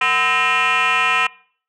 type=tone with frequency modulation; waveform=sine; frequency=1860 Hz; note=A#6; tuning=4 cents flat; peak=-12 dBFS; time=0.01-1.27 s; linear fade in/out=5 ms; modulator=279 Hz; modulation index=3.5; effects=noise-tail reverb RT60 0.5 s tail -23 dB re dry + tanh soft clip ceiling -12 dBFS